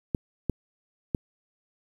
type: clicks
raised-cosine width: 3 ms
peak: -12 dBFS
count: 3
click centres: 0.148 / 0.497 / 1.148 s
effects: 8-bit